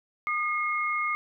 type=tone pair together; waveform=sine; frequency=1218.8 / 2153 Hz; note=D#6 / C7; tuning=-36 / +49 cents; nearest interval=minor seventh; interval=985 cents; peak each=-28 dBFS; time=0.27-1.15 s; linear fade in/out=0 ms; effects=none